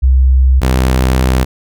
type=tone pair in turn; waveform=sine / sawtooth; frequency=65 / 64.11 Hz; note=C2 / C2; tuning=-11 / -35 cents; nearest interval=unison; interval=24 cents; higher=first; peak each=-5 dBFS; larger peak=neither; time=0.02-0.61 / 0.61-1.45 s; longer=second; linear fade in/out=20 ms; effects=none